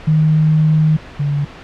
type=tone pair in turn; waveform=sine; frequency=155.56 / 144.15 Hz; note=D#3 / D3; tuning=0 / -32 cents; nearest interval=minor second; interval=132 cents; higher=first; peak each=-9 / -14 dBFS; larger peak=first; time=0.07-0.97 / 1.19-1.45 s; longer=first; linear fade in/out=10 ms; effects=pink hiss -35 dBFS RMS until 1.63 s + low-pass 3000 Hz 12 dB/octave